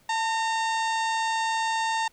harmonic tone with a mistuned harmonic, 915 Hz, A#5, 32 cents flat, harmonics 1 / 2 / 3 / 4 / 5 / 6 / 7 / 8 / 9, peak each -25 / -31 / -37 / -37 / -40 / -45 / -43 / -44 / -46 dBFS, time 0.09-2.08 s, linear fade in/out 5 ms, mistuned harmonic 1, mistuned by -43 cents, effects pink hiss -61 dBFS RMS until 2.12 s

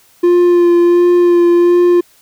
triangle tone with vibrato, 349.2 Hz, F4, in tune, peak -4 dBFS, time 0.23-2.01 s, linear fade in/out 10 ms, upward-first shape sine, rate 1.4 Hz, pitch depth 16 cents each way, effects white hiss -49 dBFS RMS until 2.21 s

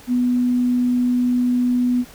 sine tone, 246.9 Hz, B3, in tune, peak -15 dBFS, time 0.07-2.05 s, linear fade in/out 50 ms, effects pink hiss -44 dBFS RMS until 2.14 s

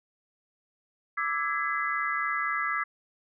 sine chord, E dominant seventh, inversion third, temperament equal with one note detuned, 1174.7 / 1318.5 / 1661.2 / 2024 Hz, D6 / E6 / G#6 / B6, 0 / 0 / 0 / +42 cents, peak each -32 dBFS, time 1.17-2.84 s, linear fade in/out 10 ms, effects none

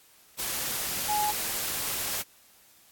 sine tone in noise, 840 Hz, G#5, 19 cents sharp, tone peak -25 dBFS, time 1.08-1.32 s, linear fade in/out 20 ms, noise white, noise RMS -31 dBFS, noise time 0.38-2.23 s, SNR +3 dB, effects white hiss -58 dBFS RMS until 2.91 s + AAC 64 kbps

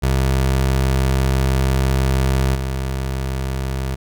25% pulse tone with level steps, 66.1 Hz, C2, 18 cents sharp, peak -11 / -17 dBFS, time 0.02-3.96 s, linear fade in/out 20 ms, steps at 2.54 s, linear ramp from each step 20 ms, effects none

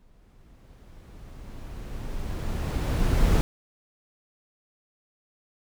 brown noise with exponential growth, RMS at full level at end -18 dBFS, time 0-3.41 s, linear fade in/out 0 ms, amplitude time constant 740 ms, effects none

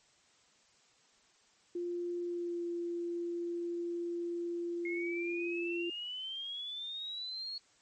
sine tone with pitch glide, 349.2 to 344.2 Hz, F4 to F4, 0 to -25 cents, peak -34 dBFS, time 1.75-5.9 s, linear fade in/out 5 ms, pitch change -25 cents, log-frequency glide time 2.22-2.65 s
sine exponential sweep, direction up, 2144 to 4351 Hz, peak -38 dBFS, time 4.85-7.58 s, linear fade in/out 2 ms
effects white hiss -67 dBFS RMS until 7.81 s + MP3 32 kbps

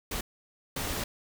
pink noise bursts at uneven times, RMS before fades -33 dBFS, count 2, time 0.11-0.21 / 0.76-1.04 s, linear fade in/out 5 ms, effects none

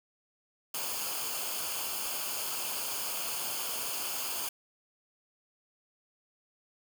white noise with comb filter, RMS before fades -35 dBFS, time 0.74-4.49 s, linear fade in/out 5 ms, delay 0.52 ms, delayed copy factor -0.65, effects none

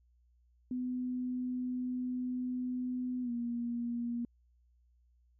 sine tone with pitch glide, 251 to 237.6 Hz, B3 to A#3, +28 to +33 cents, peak -33 dBFS, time 0.71-4.25 s, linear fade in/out 2 ms, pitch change -95 cents, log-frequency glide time 3.22-3.31 s, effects added 60 Hz sine -65 dBFS peak until 5.39 s

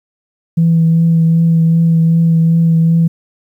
sine tone with vibrato, 164.81 Hz, E3, in tune, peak -6 dBFS, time 0.57-3.08 s, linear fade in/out 10 ms, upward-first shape triangle, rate 2.6 Hz, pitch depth 19 cents each way, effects tanh soft clip ceiling -3 dBFS + 8-bit

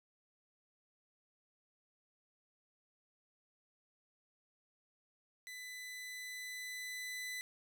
sawtooth tone with level ramp, 2000 Hz, B6, 21 cents sharp, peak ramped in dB -43 to -37 dBFS, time 5.47-7.41 s, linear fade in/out 0 ms, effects none

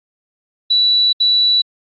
sine tone bursts at uneven times, 3944 Hz, B7, 3 cents flat, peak -10 dBFS, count 2, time 0.7-1.13 / 1.2-1.62 s, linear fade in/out 10 ms, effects AAC 64 kbps

